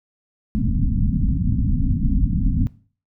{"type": "low-pass noise", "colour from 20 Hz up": "pink", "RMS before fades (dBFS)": -19, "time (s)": [0.55, 2.67], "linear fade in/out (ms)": 0, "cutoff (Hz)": 270, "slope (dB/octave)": 96, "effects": ["noise-tail reverb RT60 0.4 s tail -18 dB re dry"]}